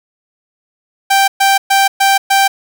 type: tone bursts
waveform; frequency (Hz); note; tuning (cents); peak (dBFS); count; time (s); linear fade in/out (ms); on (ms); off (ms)
sawtooth; 784; G5; 0; -4; 5; 1.1-2.48; 10; 180; 120
effects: none